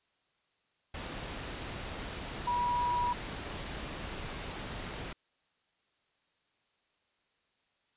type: tone in noise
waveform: sine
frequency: 971 Hz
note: B5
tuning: 30 cents flat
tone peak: -28 dBFS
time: 2.47-3.13 s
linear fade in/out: 5 ms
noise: pink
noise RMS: -40 dBFS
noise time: 0.94-5.13 s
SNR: +9 dB
effects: white hiss -75 dBFS RMS until 7.96 s + resampled to 8000 Hz